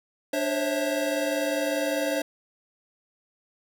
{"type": "tone cluster", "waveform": "square", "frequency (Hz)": [293.9, 529, 549, 654], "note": ["D4", "C5", "C#5", "E5"], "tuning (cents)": [1, 19, -17, -14], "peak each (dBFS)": -31, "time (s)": [0.33, 2.22], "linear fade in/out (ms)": 5, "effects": []}